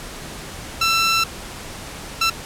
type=tone bursts at uneven times; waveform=15% pulse; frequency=1339 Hz; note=E6; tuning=27 cents sharp; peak=-9 dBFS; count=2; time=0.81-1.24 / 2.21-2.3 s; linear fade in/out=5 ms; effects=pink hiss -34 dBFS RMS until 2.45 s + low-pass 11000 Hz 12 dB/octave